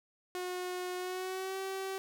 sawtooth tone with pitch glide, 362.6 to 384.2 Hz, F#4 to G4, -35 to -35 cents, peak -32 dBFS, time 0.35-1.98 s, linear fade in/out 0 ms, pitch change +100 cents, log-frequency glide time 0.97-1.58 s, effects none

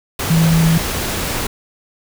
sine tone in noise, 163.1 Hz, E3, 18 cents flat, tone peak -10 dBFS, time 0.3-0.78 s, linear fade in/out 5 ms, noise pink, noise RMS -21 dBFS, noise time 0.19-1.47 s, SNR +8 dB, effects none

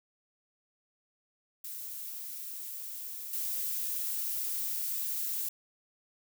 violet noise with level steps, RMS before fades -41 / -34 dBFS, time 1.64-5.49 s, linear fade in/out 5 ms, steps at 3.33 s, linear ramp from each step 5 ms, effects none

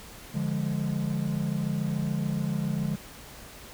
triangle chord, D diminished, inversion none, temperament equal with one note detuned, 146.83 / 173.91 / 207.7 Hz, D3 / F3 / Ab3, 0 / -7 / 0 cents, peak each -28 / -29 / -29 dBFS, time 0.34-2.96 s, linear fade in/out 10 ms, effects pink hiss -46 dBFS RMS until 3.73 s

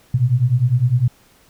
sine beating tone pair, 117.4 / 127.3 Hz, A#2 / C3, +13 / -47 cents, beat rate 9.9 Hz, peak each -17 / -15 dBFS, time 0.14-1.08 s, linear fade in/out 5 ms, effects pink hiss -53 dBFS RMS until 1.49 s

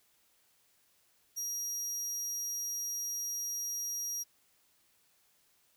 35% pulse tone, 5700 Hz, F8, 34 cents sharp, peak -32 dBFS, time 1.36-4.24 s, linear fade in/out 20 ms, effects white hiss -70 dBFS RMS until 5.76 s

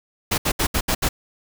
pink noise bursts at uneven times, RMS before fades -20 dBFS, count 6, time 0.31-0.38 / 0.45-0.52 / 0.59-0.67 / 0.74-0.81 / 0.88-0.95 / 1.02-1.09 s, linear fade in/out 10 ms, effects none

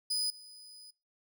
35% pulse tone with level steps, 4978 Hz, D#8, in tune, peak -28 / -48 dBFS, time 0.1-0.91 s, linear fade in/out 10 ms, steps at 0.3 s, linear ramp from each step 2 ms, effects noise-tail reverb RT60 0.3 s tail -25 dB re dry

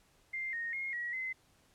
sine tone with pitch steps, 2099 / 1857 / 2144 / 1915 / 2051 Hz, C7 / A#6 / C7 / A#6 / C7, +5 / -7 / +42 / +46 / -35 cents, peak -35 dBFS, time 0.33-1.33 s, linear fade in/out 10 ms, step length 200 ms, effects pink hiss -68 dBFS RMS until 1.74 s + low-pass 12000 Hz 12 dB/octave

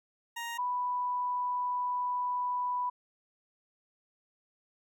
20% pulse / sine tone pair in turn, 936 / 988.6 Hz, A#5 / B5, +7 / +1 cents, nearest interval minor second, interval 94 cents, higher second, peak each -31 / -29 dBFS, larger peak second, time 0.36-0.58 / 0.58-2.9 s, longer second, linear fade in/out 10 ms, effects none

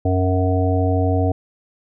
harmonic tone, 92.5 Hz, F#2, in tune, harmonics 1 / 3 / 5 / 7 / 8, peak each -17 / -22 / -24 / -25 / -26 dBFS, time 0.05-1.32 s, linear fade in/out 5 ms, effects none

